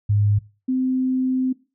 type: tone pair in turn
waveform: sine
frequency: 103.2 / 258.2 Hz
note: G#2 / C4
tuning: -10 / -23 cents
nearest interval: octave + major third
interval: 1587 cents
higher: second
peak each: -15 / -18 dBFS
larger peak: first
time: 0.09-0.39 / 0.68-1.53 s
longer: second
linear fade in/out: 10 ms
effects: noise-tail reverb RT60 0.3 s tail -19 dB re dry